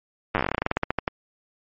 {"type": "slowing click train", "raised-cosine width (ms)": 0.5, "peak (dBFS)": -7, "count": 21, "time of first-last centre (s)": [0.35, 1.079], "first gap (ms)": 9, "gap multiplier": 1.13, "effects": ["MP3 32 kbps"]}